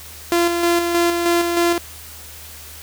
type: tone with tremolo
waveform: sawtooth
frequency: 343.4 Hz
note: F4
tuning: 29 cents flat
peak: -10 dBFS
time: 0.32-1.78 s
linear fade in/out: 0 ms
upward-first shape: square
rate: 3.2 Hz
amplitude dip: 40%
effects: added 77 Hz sine -42 dBFS peak until 2.82 s + white hiss -38 dBFS RMS until 2.82 s